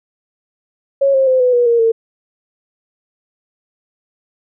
sine tone with pitch steps, 551 / 533.5 / 516.5 / 500 / 484.1 / 468.7 / 453.8 Hz, C#5 / C5 / C5 / B4 / B4 / A#4 / A#4, -11 / +34 / -22 / +21 / -35 / +9 / -47 cents, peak -9 dBFS, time 1.01-1.92 s, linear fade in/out 10 ms, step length 130 ms, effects none

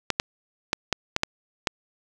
clicks, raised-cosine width 0.2 ms, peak -4 dBFS, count 7, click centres 0.103 / 0.199 / 0.731 / 0.927 / 1.164 / 1.234 / 1.672 s, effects none

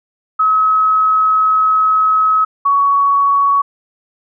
sine tone pair in turn, 1281 / 1121.4 Hz, E6 / C#6, -50 / +20 cents, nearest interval major second, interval 230 cents, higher first, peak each -9 dBFS, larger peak neither, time 0.39-2.45 / 2.65-3.62 s, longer first, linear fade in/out 10 ms, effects none

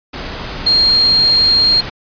sine tone in noise, 4219 Hz, C8, 14 cents sharp, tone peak -8 dBFS, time 0.66-1.81 s, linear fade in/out 10 ms, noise pink, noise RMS -25 dBFS, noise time 0.13-1.9 s, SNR +14 dB, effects resampled to 11025 Hz

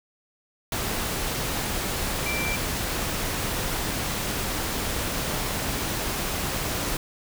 sine tone in noise, 2349 Hz, D7, in tune, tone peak -28 dBFS, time 2.26-2.56 s, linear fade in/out 2 ms, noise pink, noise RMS -28 dBFS, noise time 0.72-6.97 s, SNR -3 dB, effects none

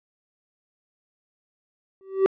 triangle tone with exponential growth, 385 Hz, G4, 31 cents flat, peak -10 dBFS, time 2.01-2.26 s, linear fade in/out 0 ms, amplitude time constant 53 ms, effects low-pass 2000 Hz 12 dB/octave

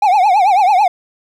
triangle tone with vibrato, 784 Hz, G5, in tune, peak -6 dBFS, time 0.02-0.88 s, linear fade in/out 5 ms, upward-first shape triangle, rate 9.1 Hz, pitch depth 200 cents each way, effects none

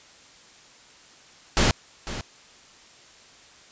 pink noise with echo, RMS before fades -19 dBFS, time 1.57-1.71 s, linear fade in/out 0 ms, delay 500 ms, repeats 1, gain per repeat -13 dB, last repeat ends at 2.21 s, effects white hiss -51 dBFS RMS until 3.71 s + resampled to 16000 Hz

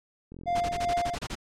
click train, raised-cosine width 3 ms, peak -31 dBFS, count 25, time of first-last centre 0.32-0.874 s, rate 43.3 Hz
triangle tone with tremolo, 698.5 Hz, F5, in tune, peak -22 dBFS, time 0.46-1.16 s, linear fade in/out 20 ms, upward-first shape sine, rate 2.6 Hz, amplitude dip 50%
pink noise bursts, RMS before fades -34 dBFS, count 10, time 0.55-1.354 s, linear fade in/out 10 ms, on 57 ms, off 26 ms
effects low-pass 7000 Hz 12 dB/octave

